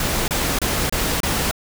pink noise bursts, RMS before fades -21 dBFS, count 5, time 0-1.512 s, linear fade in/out 2 ms, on 280 ms, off 28 ms, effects none

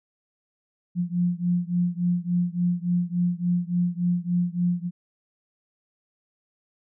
sine beating tone pair, 174.61 / 178.11 Hz, F3 / F3, 0 / +34 cents, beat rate 3.5 Hz, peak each -24 / -25 dBFS, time 0.95-4.91 s, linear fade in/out 50 ms, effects none

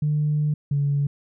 sine tone pair in turn, 150 / 142.44 Hz, D3 / C#3, +37 / +47 cents, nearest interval minor second, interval 90 cents, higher first, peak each -18 dBFS, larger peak neither, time 0.02-0.54 / 0.71-1.07 s, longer first, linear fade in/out 5 ms, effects tanh soft clip ceiling -14 dBFS

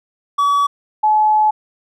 triangle / sine tone pair in turn, 1139 / 856.1 Hz, C#6 / A5, +47 / -48 cents, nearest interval perfect fourth, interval 495 cents, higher first, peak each -10 dBFS, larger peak neither, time 0.38-0.67 / 1.03-1.51 s, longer second, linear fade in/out 10 ms, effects none

